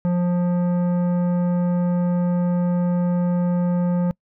sine tone with tanh clipping, 176.6 Hz, F3, 20 cents sharp, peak -19 dBFS, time 0.05-4.11 s, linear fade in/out 0 ms, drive 12 dB, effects noise-tail reverb RT60 0.1 s tail -25 dB re dry

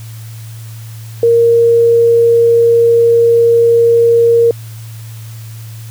sine tone, 466.2 Hz, A#4, in tune, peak -5 dBFS, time 1.23-4.51 s, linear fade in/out 2 ms, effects added 112 Hz sine -26 dBFS peak until 5.9 s + white hiss -39 dBFS RMS until 5.9 s

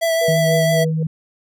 square tone with vibrato, 659.3 Hz, E5, in tune, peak -16 dBFS, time 0.01-0.85 s, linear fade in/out 20 ms, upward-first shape triangle, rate 6 Hz, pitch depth 21 cents each way
sine tone with tremolo, 484.7 Hz, B4, 32 cents flat, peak -19 dBFS, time 0.21-1.03 s, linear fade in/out 5 ms, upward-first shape sine, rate 3.7 Hz, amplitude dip 100%
sine tone, 158.5 Hz, D#3, 32 cents sharp, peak -17 dBFS, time 0.28-1.07 s, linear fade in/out 5 ms
effects none

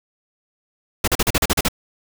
pink noise bursts, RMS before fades -17 dBFS, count 9, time 1.04-1.685 s, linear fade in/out 5 ms, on 37 ms, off 39 ms, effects none

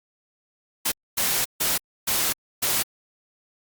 white noise bursts at uneven times, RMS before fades -23 dBFS, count 5, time 0.85-0.92 / 1.17-1.45 / 1.6-1.78 / 2.07-2.33 / 2.62-2.83 s, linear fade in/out 10 ms, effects Opus 48 kbps

